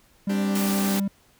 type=tone with pitch glide; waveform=triangle; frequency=198.8 to 197.65 Hz; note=G3 to G3; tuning=+25 to +15 cents; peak=-20 dBFS; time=0.27-1.08 s; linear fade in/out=5 ms; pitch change=-10 cents; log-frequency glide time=0.54-0.95 s
type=chord; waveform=sawtooth; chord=C suspended second; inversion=none; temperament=equal; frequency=261.6 / 293.7 / 392 Hz; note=C4 / D4 / G4; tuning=0 / 0 / 0 cents; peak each=-32 / -28 / -29 dBFS; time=0.29-1 s; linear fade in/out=10 ms
type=noise; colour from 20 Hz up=white; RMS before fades=-31 dBFS; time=0.55-1 s; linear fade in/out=5 ms
effects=pink hiss -59 dBFS RMS until 1.39 s